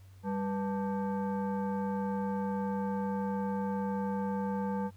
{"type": "tone with frequency modulation", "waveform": "sine", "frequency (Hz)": 196.6, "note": "G3", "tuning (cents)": 5, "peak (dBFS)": -30, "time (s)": [0.23, 4.91], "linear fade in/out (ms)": 50, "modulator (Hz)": 687, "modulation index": 0.89, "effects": ["added 95 Hz sine -51 dBFS peak until 4.96 s", "pink hiss -66 dBFS RMS until 4.96 s"]}